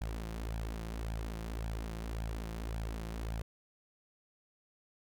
sawtooth tone with flanger, 55.4 Hz, A1, 13 cents sharp, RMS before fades -39 dBFS, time 0.01-3.42 s, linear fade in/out 5 ms, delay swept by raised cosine 1.2 to 5.8 ms, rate 1.8 Hz, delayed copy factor +0.6, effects none

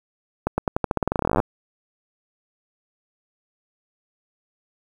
accelerating click train, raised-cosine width 1 ms, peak -6 dBFS, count 24, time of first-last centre 0.47-1.401 s, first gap 110 ms, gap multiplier 0.89, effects 7-bit

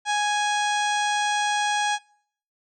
harmonic tone, 830.6 Hz, G#5, in tune, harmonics 1 / 2 / 3 / 4 / 5 / 6 / 7 / 8 / 9 / 10, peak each -23 / -27 / -33 / -31 / -38 / -41 / -36 / -40 / -44 / -39 dBFS, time 0.05-1.99 s, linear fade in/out 50 ms, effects noise-tail reverb RT60 0.6 s tail -24 dB re dry

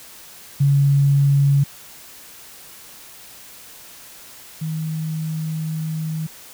sine tone pair in turn, 140.3 / 158.21 Hz, C#3 / D#3, +21 / +29 cents, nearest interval major second, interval 208 cents, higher second, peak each -12 / -22 dBFS, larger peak first, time 0.6-1.64 / 4.61-6.27 s, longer second, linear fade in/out 10 ms, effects white hiss -42 dBFS RMS until 6.53 s

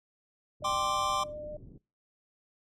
pink low-pass noise, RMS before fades -49 dBFS, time 0.6-1.78 s, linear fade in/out 5 ms, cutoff 350 Hz, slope 24 dB/octave
sine tone with vibrato, 601 Hz, D5, 40 cents sharp, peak -38 dBFS, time 0.62-1.57 s, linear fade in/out 5 ms, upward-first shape sine, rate 7 Hz, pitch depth 9 cents each way
square chord, G suspended fourth, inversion none, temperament equal, 784 / 1046.5 / 1174.7 Hz, G5 / C6 / D6, 0 / 0 / 0 cents, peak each -36 / -32 / -32 dBFS, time 0.64-1.24 s, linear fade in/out 10 ms
effects noise-tail reverb RT60 0.3 s tail -23 dB re dry + low-pass 8000 Hz 12 dB/octave

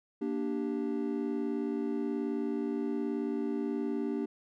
triangle chord, G minor, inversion first, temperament just, 235.2 / 294 / 392 Hz, Bb3 / D4 / G4, +16 / +2 / 0 cents, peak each -33 / -32 / -34 dBFS, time 0.21-4.26 s, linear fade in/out 10 ms, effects none

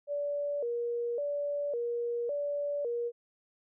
sine tone with vibrato, 523.3 Hz, C5, in tune, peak -30 dBFS, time 0.07-3.12 s, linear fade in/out 50 ms, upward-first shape square, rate 0.9 Hz, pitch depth 170 cents each way, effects none

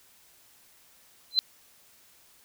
sine tone with exponential growth, 4065 Hz, B7, 49 cents sharp, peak -14 dBFS, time 1.31-1.39 s, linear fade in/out 0 ms, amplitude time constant 16 ms, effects white hiss -59 dBFS RMS until 2.44 s

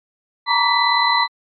sine tone cluster, 925 / 964 / 1151 / 1985 / 4030 Hz, A#5 / B5 / D6 / B6 / B7, -14 / -42 / -35 / +8 / +34 cents, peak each -20 dBFS, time 0.46-1.28 s, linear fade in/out 50 ms, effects MP3 96 kbps

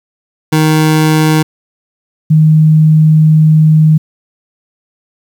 25% pulse / sine tone pair in turn, 156 / 156 Hz, D#3 / D#3, +5 / +5 cents, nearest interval unison, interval 0 cents, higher neither, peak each -3 dBFS, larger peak neither, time 0.52-1.43 / 2.3-3.98 s, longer second, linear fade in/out 10 ms, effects 7-bit

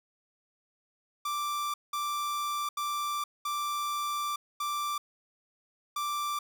45% pulse tone bursts at uneven times, 1174.7 Hz, D6, in tune, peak -30 dBFS, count 6, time 1.25-1.74 / 1.93-2.69 / 2.77-3.24 / 3.45-4.36 / 4.6-4.98 / 5.96-6.39 s, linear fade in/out 5 ms, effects none

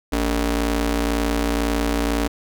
sawtooth ring-modulated tone, 170 Hz, F3, 46 cents flat, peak -12 dBFS, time 0.12-2.28 s, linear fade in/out 10 ms, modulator 116 Hz, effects none

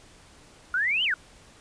sine exponential two-way sweep, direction up then down, 1396.9 to 3158 to 1396.9 Hz, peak -22 dBFS, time 0.74-1.14 s, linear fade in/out 2 ms, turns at 1.04 s, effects pink hiss -53 dBFS RMS until 1.6 s + resampled to 22050 Hz

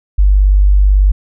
sine tone, 49.07 Hz, G1, 2 cents sharp, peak -5 dBFS, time 0.18-1.12 s, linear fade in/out 10 ms, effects none

